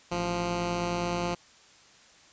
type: tone pair together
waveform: 10% pulse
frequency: 55 / 174.61 Hz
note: A1 / F3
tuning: 0 / 0 cents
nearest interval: octave + minor sixth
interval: 2000 cents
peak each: -30 / -20 dBFS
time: 0.11-1.35 s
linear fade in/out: 10 ms
effects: white hiss -56 dBFS RMS until 2.32 s + resampled to 16000 Hz